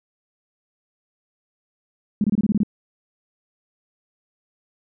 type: tone bursts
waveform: sine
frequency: 207.7 Hz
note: G#3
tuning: in tune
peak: -15 dBFS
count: 8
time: 2.21-2.633 s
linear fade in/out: 2 ms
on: 31 ms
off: 25 ms
effects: none